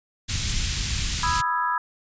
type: band-stop noise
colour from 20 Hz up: pink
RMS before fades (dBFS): -25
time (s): 0.28-1.42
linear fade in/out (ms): 20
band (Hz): 120 to 2900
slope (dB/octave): 12
type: chord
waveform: sine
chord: E major seventh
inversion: second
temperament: equal with one note detuned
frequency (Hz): 987.8 / 1244.5 / 1325.4 / 1661.2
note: B5 / D#6 / E6 / G#6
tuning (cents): 0 / 0 / +9 / 0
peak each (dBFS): -24 / -29 / -29 / -29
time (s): 1.23-1.78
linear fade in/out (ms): 2
effects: resampled to 16000 Hz